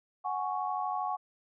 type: chord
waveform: sine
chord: F# suspended second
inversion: none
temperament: just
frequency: 740 / 832.5 / 1110 Hz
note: F#5 / G#5 / C#6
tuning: 0 / +4 / +2 cents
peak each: -34 / -35 / -35 dBFS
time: 0.24-1.17 s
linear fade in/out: 20 ms
effects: none